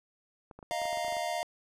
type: clicks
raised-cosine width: 1 ms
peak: -33 dBFS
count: 12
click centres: 0.512 / 0.59 / 0.628 / 0.716 / 0.818 / 0.855 / 0.929 / 0.973 / 1.047 / 1.082 / 1.124 / 1.168 s
type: chord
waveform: square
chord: Eb suspended second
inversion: none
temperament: equal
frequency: 622.3 / 698.5 / 932.3 Hz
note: Eb5 / F5 / Bb5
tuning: 0 / 0 / 0 cents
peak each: -37 / -34 / -40 dBFS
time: 0.71-1.43 s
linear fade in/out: 0 ms
effects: low-pass 11000 Hz 12 dB/octave